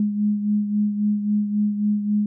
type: beating tone pair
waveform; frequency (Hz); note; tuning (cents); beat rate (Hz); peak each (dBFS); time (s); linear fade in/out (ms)
sine; 207.7 / 211.4; G#3 / G#3; 0 / +31; 3.7; -19 / -27; 0-2.26; 2
effects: none